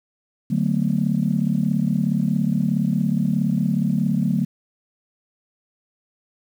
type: chord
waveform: sine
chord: B minor seventh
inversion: first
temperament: just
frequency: 148.16 / 185.21 / 222.2 / 246.9 Hz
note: D3 / F#3 / A3 / B3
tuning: +16 / +2 / +17 / 0 cents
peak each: -23 / -21 / -22 / -27 dBFS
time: 0.5-4.45 s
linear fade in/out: 10 ms
effects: tanh soft clip ceiling -8 dBFS + 8-bit

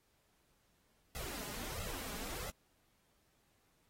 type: noise with flanger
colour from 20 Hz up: pink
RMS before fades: -44 dBFS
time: 1.15-2.5 s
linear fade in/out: 0 ms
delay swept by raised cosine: 1.5 to 4.9 ms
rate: 1.5 Hz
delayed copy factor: +0.95
effects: pink hiss -75 dBFS RMS until 3.89 s + AAC 48 kbps

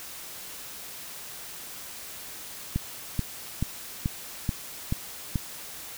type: click train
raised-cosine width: 5 ms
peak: -13 dBFS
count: 7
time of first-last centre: 2.76-5.357 s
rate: 2.31 Hz
effects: white hiss -41 dBFS RMS until 5.97 s

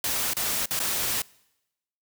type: noise with dropouts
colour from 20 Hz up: white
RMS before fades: -27 dBFS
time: 0.04-1.22 s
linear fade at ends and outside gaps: 2 ms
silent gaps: 0.335-0.367 / 0.658-0.708 / 0.792-0.8 s
effects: noise-tail reverb RT60 0.9 s tail -24 dB re dry

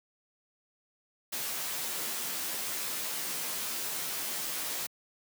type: noise with comb filter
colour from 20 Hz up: white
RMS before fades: -35 dBFS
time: 1.32-4.87 s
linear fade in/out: 10 ms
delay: 13 ms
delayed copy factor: +0.75
effects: high-pass 150 Hz 12 dB/octave

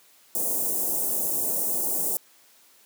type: band-stop noise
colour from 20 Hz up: white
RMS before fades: -26 dBFS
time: 0.35-2.17 s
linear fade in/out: 0 ms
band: 710 to 8000 Hz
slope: 24 dB/octave
effects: white hiss -57 dBFS RMS until 2.85 s + high-pass 200 Hz 12 dB/octave

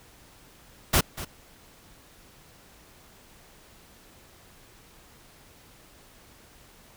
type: noise with echo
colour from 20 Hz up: pink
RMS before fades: -20 dBFS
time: 0.93-1.01 s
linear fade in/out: 10 ms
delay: 240 ms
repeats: 1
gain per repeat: -15 dB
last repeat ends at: 1.25 s
effects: pink hiss -54 dBFS RMS until 6.96 s

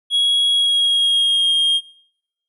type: tone with pitch glide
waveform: triangle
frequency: 3322 to 3231 Hz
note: G#7 to G#7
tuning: 0 to -48 cents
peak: -12 dBFS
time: 0.1-1.81 s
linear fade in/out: 50 ms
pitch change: -48 cents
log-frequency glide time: 0.5-1.54 s
effects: noise-tail reverb RT60 0.9 s tail -26 dB re dry + resampled to 24000 Hz

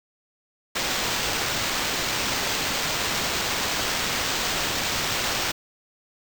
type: noise with sample-and-hold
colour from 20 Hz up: violet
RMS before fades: -26 dBFS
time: 0.75-5.52 s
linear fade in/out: 10 ms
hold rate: 11025 Hz
effects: none

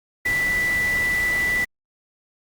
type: tone in noise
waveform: sine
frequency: 1975.5 Hz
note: B6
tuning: in tune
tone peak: -19 dBFS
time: 0.25-1.65 s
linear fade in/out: 10 ms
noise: pink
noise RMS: -32 dBFS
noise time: 0.25-1.65 s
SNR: +10 dB
effects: Opus 48 kbps

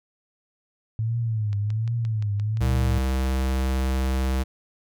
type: tone with vibrato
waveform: sine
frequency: 109.3 Hz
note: A2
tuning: 11 cents flat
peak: -22 dBFS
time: 0.99-2.98 s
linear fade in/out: 0 ms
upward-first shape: triangle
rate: 1.3 Hz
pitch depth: 140 cents each way
type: click train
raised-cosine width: 0.2 ms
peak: -26 dBFS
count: 11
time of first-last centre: 1.53-3.266 s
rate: 5.76 Hz
type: tone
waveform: square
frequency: 65.41 Hz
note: C2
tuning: in tune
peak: -22 dBFS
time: 2.6-4.44 s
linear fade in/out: 20 ms
effects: none

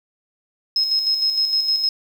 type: tone with tremolo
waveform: sine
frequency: 5150 Hz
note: E8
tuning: 41 cents flat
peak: -15 dBFS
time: 0.76-1.89 s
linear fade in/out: 2 ms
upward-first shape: square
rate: 6.5 Hz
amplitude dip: 45%
effects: 7-bit

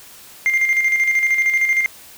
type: tone with tremolo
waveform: sine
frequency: 2100 Hz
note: C7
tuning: 6 cents sharp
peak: -10 dBFS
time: 0.46-1.86 s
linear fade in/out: 0 ms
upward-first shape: square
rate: 13 Hz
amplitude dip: 55%
effects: tanh soft clip ceiling -11 dBFS + white hiss -42 dBFS RMS until 2.17 s

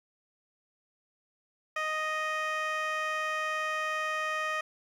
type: tone with band-pass filter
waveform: 15% pulse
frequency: 622.3 Hz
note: D#5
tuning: in tune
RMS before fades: -32 dBFS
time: 1.76-4.61 s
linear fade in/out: 5 ms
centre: 1600 Hz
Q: 0.89
effects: 10-bit

